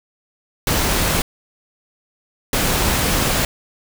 pink noise bursts at uneven times, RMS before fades -18 dBFS, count 2, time 0.67-1.22 / 2.53-3.45 s, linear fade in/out 2 ms, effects none

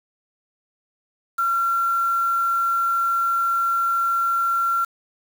sine tone with quantisation, 1367 Hz, F6, 37 cents flat, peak -18 dBFS, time 1.38-4.85 s, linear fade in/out 10 ms, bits 6, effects none

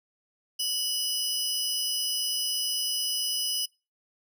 sawtooth tone pair together, 2954 / 5057 Hz, F#7 / D#8, -3 / +27 cents, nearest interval major sixth, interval 930 cents, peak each -27 dBFS, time 0.59-3.66 s, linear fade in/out 10 ms, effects noise-tail reverb RT60 0.3 s tail -26 dB re dry

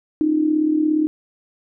sine tone with amplitude modulation, 308.1 Hz, D#4, 17 cents flat, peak -12 dBFS, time 0.21-1.07 s, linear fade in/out 0 ms, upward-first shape sine, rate 37.2 Hz, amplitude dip 65%, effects none

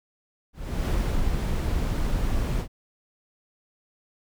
brown noise with ADSR envelope, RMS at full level -23 dBFS, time 0.53-2.68 s, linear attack 340 ms, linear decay 360 ms, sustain -2 dB, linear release 84 ms, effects none

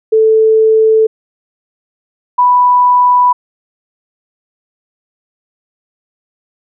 sine tone pair in turn, 440 / 987.8 Hz, A4 / B5, 0 / 0 cents, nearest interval octave + major second, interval 1400 cents, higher second, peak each -5 dBFS, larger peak neither, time 0.12-1.07 / 2.38-3.33 s, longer neither, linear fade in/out 10 ms, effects none

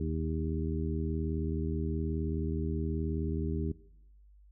harmonic tone with a mistuned harmonic, 78.9 Hz, D#2, 25 cents sharp, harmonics 1 / 2 / 3 / 4 / 5, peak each -33 / -36 / -38 / -39 / -40 dBFS, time 0-3.72 s, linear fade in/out 5 ms, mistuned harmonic 5, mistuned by +26 cents, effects noise-tail reverb RT60 0.8 s tail -19 dB re dry + added 50 Hz sine -55 dBFS peak until 4.51 s

